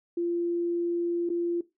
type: tone with dropouts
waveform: sine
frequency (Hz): 344.3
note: F4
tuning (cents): -25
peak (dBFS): -25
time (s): 0.17-1.61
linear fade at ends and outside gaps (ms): 5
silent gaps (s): 1.292-1.3
effects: noise-tail reverb RT60 0.2 s tail -17 dB re dry